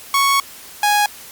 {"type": "tone pair in turn", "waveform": "sawtooth", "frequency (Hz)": [1108.7, 828.8], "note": ["C#6", "G#5"], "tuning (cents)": [0, -4], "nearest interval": "perfect fourth", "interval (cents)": 504, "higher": "first", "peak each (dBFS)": -9, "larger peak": "neither", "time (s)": [[0.14, 0.4], [0.83, 1.06]], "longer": "first", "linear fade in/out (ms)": 2, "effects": ["white hiss -38 dBFS RMS until 1.31 s", "Opus 48 kbps"]}